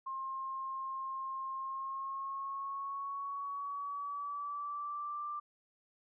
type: tone with pitch glide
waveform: sine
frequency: 1065 to 1181.7 Hz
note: C6 to D6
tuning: +30 to +10 cents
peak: -37 dBFS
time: 0.06-5.4 s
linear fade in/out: 10 ms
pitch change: +180 cents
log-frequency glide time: 1.55-5.29 s
effects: none